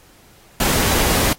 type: noise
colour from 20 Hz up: pink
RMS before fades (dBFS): -18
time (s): 0.6-1.33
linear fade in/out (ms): 2
effects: pink hiss -50 dBFS RMS until 1.38 s + AAC 48 kbps